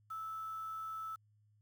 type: tone with quantisation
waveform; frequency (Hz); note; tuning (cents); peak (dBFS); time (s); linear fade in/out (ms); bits
sine; 1311; E6; -10; -40; 0.1-1.16; 10; 10
effects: added 105 Hz sine -67 dBFS peak until 1.61 s